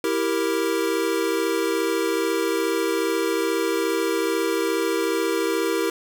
square chord, E diminished, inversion none, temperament equal, 329.6 / 392 / 466.2 Hz, E4 / G4 / Bb4, 0 / 0 / 0 cents, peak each -26 dBFS, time 0.04-5.9 s, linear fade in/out 2 ms, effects none

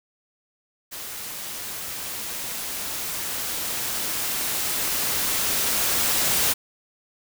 white noise with level ramp, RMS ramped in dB -35 to -21 dBFS, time 0.91-6.54 s, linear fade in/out 20 ms, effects none

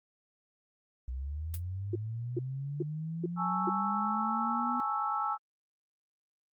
sine linear sweep, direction up, 60.8 to 246.9 Hz, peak -34 dBFS, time 1.08-4.8 s, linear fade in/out 0 ms
blue noise with exponential decay, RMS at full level -37 dBFS, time 1.54-1.62 s, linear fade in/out 0 ms, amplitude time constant 16 ms
sine tone bursts, 351.7 Hz, F4, 12 cents sharp, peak -28 dBFS, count 5, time 1.93-3.695 s, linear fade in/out 5 ms, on 25 ms, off 410 ms
sine chord, A major seventh, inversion third, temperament equal, 830.6 / 880 / 1108.7 / 1318.5 Hz, G#5 / A5 / C#6 / E6, 0 / 0 / 0 / 0 cents, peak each -35 / -38 / -38 / -32 dBFS, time 3.36-5.38 s, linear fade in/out 50 ms
effects Opus 32 kbps

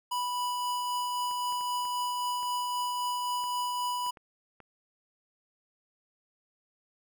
square tone with tremolo, 985 Hz, B5, 5 cents flat, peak -29 dBFS, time 0.11-4.11 s, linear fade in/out 10 ms, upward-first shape triangle, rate 3.8 Hz, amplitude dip 25%
clicks, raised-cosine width 0.5 ms, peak -35 dBFS, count 9, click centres 1.312 / 1.524 / 1.61 / 1.853 / 2.43 / 3.439 / 4.064 / 4.172 / 4.603 s
effects none

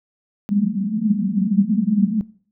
pink band-pass noise, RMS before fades -19 dBFS, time 0.49-2.21 s, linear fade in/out 0 ms, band 190 to 220 Hz, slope 96 dB/octave, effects noise-tail reverb RT60 0.5 s tail -21 dB re dry

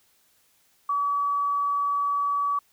sine tone, 1142 Hz, D6, 49 cents flat, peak -22 dBFS, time 0.89-2.59 s, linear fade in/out 5 ms, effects white hiss -64 dBFS RMS until 2.72 s

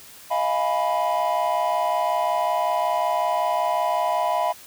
triangle chord, F half-diminished seventh, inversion third, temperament equal with one note detuned, 633.1 / 698.5 / 830.6 / 987.8 Hz, Eb5 / F5 / Ab5 / Cb6, +30 / 0 / 0 / 0 cents, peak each -24 / -22 / -26 / -22 dBFS, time 0.3-4.53 s, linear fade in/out 20 ms, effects tanh soft clip ceiling -10 dBFS + white hiss -45 dBFS RMS until 4.66 s

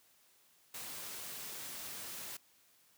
white noise, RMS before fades -45 dBFS, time 0.74-2.37 s, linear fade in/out 5 ms, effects white hiss -68 dBFS RMS until 2.97 s + high-pass 80 Hz 12 dB/octave

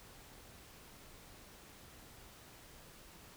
silence, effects pink hiss -57 dBFS RMS until 3.36 s

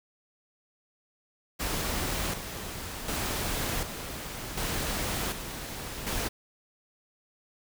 pink noise with tremolo, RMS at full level -31 dBFS, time 1.59-6.29 s, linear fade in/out 20 ms, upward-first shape square, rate 0.67 Hz, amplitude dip 55%, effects none

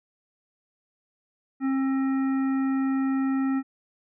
harmonic tone with a mistuned harmonic, 268.1 Hz, C4, 42 cents sharp, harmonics 1 / 3 / 5 / 7 / 9, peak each -22 / -39 / -38 / -42 / -51 dBFS, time 1.6-3.63 s, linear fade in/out 50 ms, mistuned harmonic 5, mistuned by -15 cents, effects none

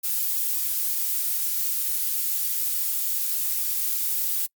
violet noise, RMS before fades -25 dBFS, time 0.03-4.47 s, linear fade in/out 20 ms, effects noise-tail reverb RT60 0.1 s tail -26 dB re dry + Opus 48 kbps

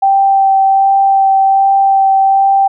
sine tone with vibrato, 780 Hz, G5, 9 cents flat, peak -6 dBFS, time 0.02-2.68 s, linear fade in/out 10 ms, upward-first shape sine, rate 1.3 Hz, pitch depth 10 cents each way, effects none

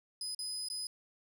30% pulse tone with dropouts, 5010 Hz, D#8, 11 cents sharp, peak -33 dBFS, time 0.21-0.87 s, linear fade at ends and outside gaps 2 ms, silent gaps 0.348-0.39 / 0.686-0.7 s, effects none

